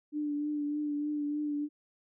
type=tone with vibrato; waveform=sine; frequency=295.2 Hz; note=D4; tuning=9 cents sharp; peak=-30 dBFS; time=0.12-1.69 s; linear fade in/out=50 ms; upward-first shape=triangle; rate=3.3 Hz; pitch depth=30 cents each way; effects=none